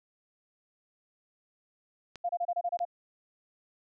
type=clicks; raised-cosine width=0.2 ms; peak=-26 dBFS; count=2; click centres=2.157 / 2.791 s
type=tone bursts; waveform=sine; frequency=698.5 Hz; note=F5; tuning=in tune; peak=-27 dBFS; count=8; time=2.24-2.852 s; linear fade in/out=10 ms; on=52 ms; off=28 ms
effects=none